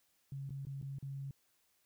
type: tone with dropouts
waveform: sine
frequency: 137.5 Hz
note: C#3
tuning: 14 cents flat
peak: -40 dBFS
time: 0.32-1.31 s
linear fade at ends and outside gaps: 2 ms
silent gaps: 0.494-0.505 / 0.652-0.668 / 0.815-0.826 / 0.986-1.026 s
effects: white hiss -75 dBFS RMS until 1.85 s